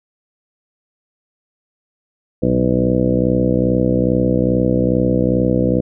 harmonic tone with a mistuned harmonic, 62.4 Hz, B1, 19 cents sharp, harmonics 1 / 2 / 3 / 4 / 5 / 6 / 7 / 8 / 9 / 10, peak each -26 / -21 / -19 / -20 / -20 / -25 / -31 / -19 / -28 / -30 dBFS, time 2.42-5.81 s, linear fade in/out 10 ms, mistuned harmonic 2, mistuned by -50 cents, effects none

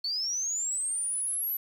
sine linear sweep, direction up, 4360 to 12000 Hz, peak -28 dBFS, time 0.04-1.57 s, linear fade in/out 5 ms, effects 9-bit

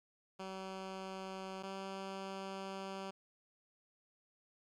10% pulse tone pair in turn, 190.3 / 193.18 Hz, F#3 / G3, +49 / -25 cents, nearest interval unison, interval 26 cents, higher second, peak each -35 / -34 dBFS, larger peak second, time 0.39-1.63 / 1.63-3.11 s, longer second, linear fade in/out 10 ms, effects low-pass 6000 Hz 12 dB/octave + 12-bit

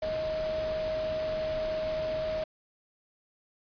sine tone in noise, 628 Hz, D#5, 16 cents sharp, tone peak -29 dBFS, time 0.02-2.44 s, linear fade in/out 5 ms, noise pink, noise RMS -40 dBFS, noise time 0.02-2.44 s, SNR +8 dB, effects resampled to 11025 Hz

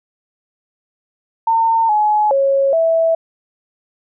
sine tone with pitch steps, 907 / 846 / 548 / 656 Hz, A#5 / G#5 / C#5 / E5, -48 / +32 / -20 / -9 cents, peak -11 dBFS, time 1.47-3.15 s, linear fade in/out 5 ms, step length 420 ms, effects none

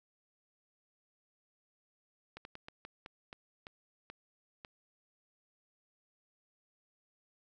slowing click train, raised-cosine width 0.3 ms, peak -30 dBFS, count 10, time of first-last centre 2.37-4.648 s, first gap 81 ms, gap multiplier 1.27, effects none

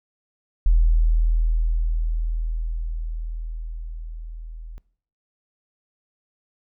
sine tone with level ramp, 40.49 Hz, E1, 30 cents flat, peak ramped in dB -12 to -34 dBFS, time 0.66-4.78 s, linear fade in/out 0 ms, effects noise-tail reverb RT60 0.6 s tail -22 dB re dry

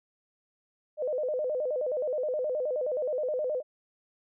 sine tone with vibrato, 554.4 Hz, C#5, in tune, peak -27 dBFS, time 0.97-3.63 s, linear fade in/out 50 ms, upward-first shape square, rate 9.5 Hz, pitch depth 160 cents each way, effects none

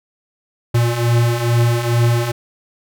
square beating tone pair, 116.8 / 119.1 Hz, A#2 / A#2, +4 / +38 cents, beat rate 2.3 Hz, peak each -20 / -15 dBFS, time 0.74-2.32 s, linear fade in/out 10 ms, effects none

